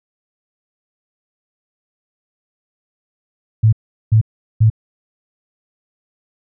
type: tone bursts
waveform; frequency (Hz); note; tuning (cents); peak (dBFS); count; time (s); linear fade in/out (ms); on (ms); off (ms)
sine; 110; A2; 0; -7; 3; 3.63-4.701; 10; 97; 390
effects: none